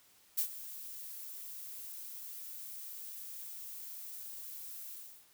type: noise with ADSR envelope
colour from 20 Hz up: violet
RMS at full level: -30 dBFS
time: 0.37-5.27 s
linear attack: 17 ms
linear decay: 87 ms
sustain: -16 dB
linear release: 360 ms
effects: white hiss -65 dBFS RMS until 5.33 s

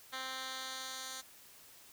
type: tone with band-pass filter sweep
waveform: 10% pulse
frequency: 261.6 Hz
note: C4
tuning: in tune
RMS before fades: -43 dBFS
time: 0.12-1.22 s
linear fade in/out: 20 ms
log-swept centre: 2900 to 6400 Hz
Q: 1
effects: white hiss -58 dBFS RMS until 1.92 s

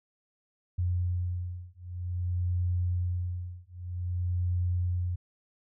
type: beating tone pair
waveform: sine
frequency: 88.8 / 89.32 Hz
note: F2 / F2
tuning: +29 / +39 cents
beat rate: 0.52 Hz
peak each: -31 dBFS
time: 0.78-5.16 s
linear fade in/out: 10 ms
effects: none

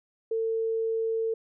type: tone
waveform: sine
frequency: 450 Hz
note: A4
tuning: 39 cents sharp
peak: -25 dBFS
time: 0.31-1.34 s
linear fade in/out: 5 ms
effects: none

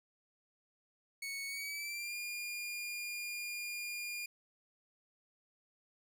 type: tone with pitch glide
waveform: sawtooth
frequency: 2217 to 2418 Hz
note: C#7 to D7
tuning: 0 to +50 cents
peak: -36 dBFS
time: 1.22-4.26 s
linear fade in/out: 5 ms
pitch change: +150 cents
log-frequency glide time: 1.47-2.17 s
effects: none

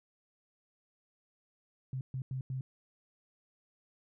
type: tone bursts at uneven times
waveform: sine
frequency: 130.81 Hz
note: C3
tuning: in tune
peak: -34 dBFS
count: 4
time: 1.93-2.01 / 2.14-2.22 / 2.31-2.41 / 2.5-2.61 s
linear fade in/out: 2 ms
effects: none

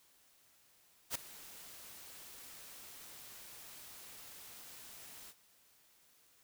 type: noise with ADSR envelope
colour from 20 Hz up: white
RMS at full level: -35 dBFS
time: 1.1-5.34 s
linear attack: 53 ms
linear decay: 4 ms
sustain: -18 dB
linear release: 50 ms
effects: white hiss -68 dBFS RMS until 6.43 s

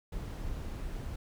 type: noise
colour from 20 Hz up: brown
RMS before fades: -38 dBFS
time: 0.12-1.16 s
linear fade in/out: 5 ms
effects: none

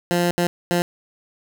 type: tone bursts at uneven times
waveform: 15% pulse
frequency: 174.61 Hz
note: F3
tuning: in tune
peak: -11 dBFS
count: 3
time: 0.11-0.31 / 0.38-0.47 / 0.71-0.82 s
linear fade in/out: 0 ms
effects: none

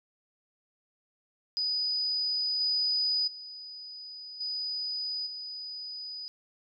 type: tone with level steps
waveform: sine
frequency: 4969 Hz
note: D#8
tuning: 3 cents flat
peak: -27 / -25 / -41 / -31 / -37 dBFS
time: 1.57-6.28 s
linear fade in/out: 0 ms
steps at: 2.6 / 3.27 / 4.4 / 5.26 s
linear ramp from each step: 10 ms
effects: none

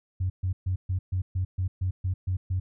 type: tone bursts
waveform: sine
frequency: 92.5 Hz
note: F#2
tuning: in tune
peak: -23 dBFS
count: 11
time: 0.2-2.6 s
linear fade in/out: 10 ms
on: 100 ms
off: 130 ms
effects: tanh soft clip ceiling -19 dBFS

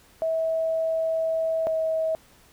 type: tone pair in turn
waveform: sine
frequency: 648 / 641.7 Hz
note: E5 / E5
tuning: -30 / -47 cents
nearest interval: unison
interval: 17 cents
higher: first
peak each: -22 dBFS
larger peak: neither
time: 0.22-1.67 / 1.67-2.15 s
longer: first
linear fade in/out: 0 ms
effects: pink hiss -56 dBFS RMS until 2.52 s

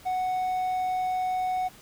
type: tone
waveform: triangle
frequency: 740 Hz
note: F#5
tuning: in tune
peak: -23 dBFS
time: 0.05-1.69 s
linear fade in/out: 20 ms
effects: pink hiss -51 dBFS RMS until 1.81 s

